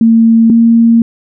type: tone pair in turn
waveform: sine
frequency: 227.3 / 230.5 Hz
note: A#3 / A#3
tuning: -43 / -19 cents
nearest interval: unison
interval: 24 cents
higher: second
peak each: -3 dBFS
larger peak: neither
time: 0.01-0.5 / 0.5-1.02 s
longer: second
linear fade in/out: 2 ms
effects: none